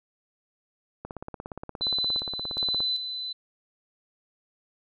click train, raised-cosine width 1 ms, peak -22 dBFS, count 31, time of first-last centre 1.05-2.804 s, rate 17.1 Hz
sine tone with tremolo, 4016 Hz, B7, 28 cents sharp, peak -24 dBFS, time 1.81-3.33 s, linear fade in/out 10 ms, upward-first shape square, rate 1.3 Hz, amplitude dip 55%
effects none

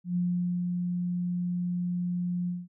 sine tone with ADSR envelope, 177.2 Hz, F3, 25 cents sharp, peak -24 dBFS, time 0.04-2.68 s, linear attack 120 ms, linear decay 470 ms, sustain -3 dB, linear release 200 ms, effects none

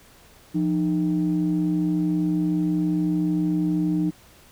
sine tone pair together, 173.61 / 306.4 Hz, F3 / D#4, -10 / -27 cents, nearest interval minor seventh, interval 983 cents, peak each -22 / -21 dBFS, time 0.54-4.11 s, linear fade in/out 20 ms, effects tanh soft clip ceiling -14 dBFS + pink hiss -52 dBFS RMS until 4.51 s

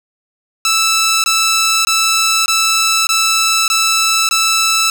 10% pulse tone bursts, 1318.5 Hz, E6, in tune, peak -3 dBFS, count 7, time 0.65-4.9 s, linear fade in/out 2 ms, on 590 ms, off 20 ms, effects none

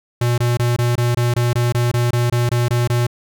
square tone bursts, 120.5 Hz, B2, 42 cents flat, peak -15 dBFS, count 15, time 0.21-3.068 s, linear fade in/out 5 ms, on 170 ms, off 22 ms, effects none

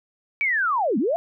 sine linear two-way sweep, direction down then up, 2331 to 193.6 to 705 Hz, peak -19 dBFS, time 0.41-1.16 s, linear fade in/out 0 ms, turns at 0.98 s, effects none

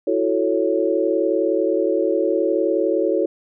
sine chord, F# minor seventh, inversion third, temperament equal with one note detuned, 329.6 / 368.9 / 440 / 554.4 Hz, E4 / F#4 / A4 / C#5, 0 / -5 / 0 / 0 cents, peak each -22 dBFS, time 0.07-3.26 s, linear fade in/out 5 ms, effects none

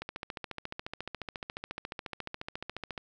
click train, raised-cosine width 0.3 ms, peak -21 dBFS, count 43, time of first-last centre 0.02-2.978 s, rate 14.2 Hz, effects none

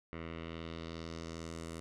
10% pulse tone with low-pass filter sweep, 82.41 Hz, E2, in tune, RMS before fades -44 dBFS, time 0.13-1.8 s, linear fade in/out 0 ms, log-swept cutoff 2200 to 9600 Hz, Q 1.8, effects none

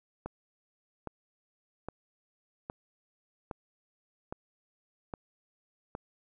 click train, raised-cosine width 1 ms, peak -23 dBFS, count 8, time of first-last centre 0.26-5.951 s, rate 1.23 Hz, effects none

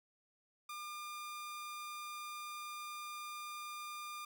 sawtooth tone, 1203 Hz, D6, 41 cents sharp, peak -40 dBFS, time 0.69-4.25 s, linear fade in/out 5 ms, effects none

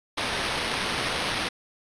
white noise with sample-and-hold, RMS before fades -28 dBFS, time 0.17-1.49 s, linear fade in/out 10 ms, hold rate 7350 Hz, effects resampled to 22050 Hz

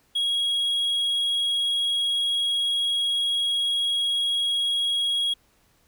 triangle tone, 3306 Hz, G#7, 9 cents flat, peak -20 dBFS, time 0.15-5.34 s, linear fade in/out 10 ms, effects pink hiss -63 dBFS RMS until 5.87 s

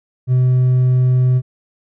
sine tone with hard clipping, 127.1 Hz, C3, 50 cents flat, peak -11 dBFS, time 0.27-1.42 s, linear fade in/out 50 ms, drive 2 dB, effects none

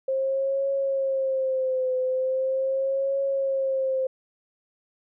sine tone with vibrato, 530 Hz, C5, 22 cents sharp, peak -22 dBFS, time 0.08-4.07 s, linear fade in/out 5 ms, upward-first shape triangle, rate 0.4 Hz, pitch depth 64 cents each way, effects none

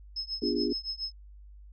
sine tone with tremolo, 5180 Hz, E8, 31 cents flat, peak -29 dBFS, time 0.16-1.12 s, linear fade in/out 5 ms, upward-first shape triangle, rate 7.1 Hz, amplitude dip 100%
sine chord, B diminished seventh, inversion none, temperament equal with one note detuned, 246.9 / 293.7 / 349.2 / 409.8 Hz, B3 / D4 / F4 / Ab4, 0 / 0 / 0 / -23 cents, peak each -32 dBFS, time 0.42-0.73 s, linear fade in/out 5 ms
effects added 50 Hz sine -47 dBFS peak until 1.72 s

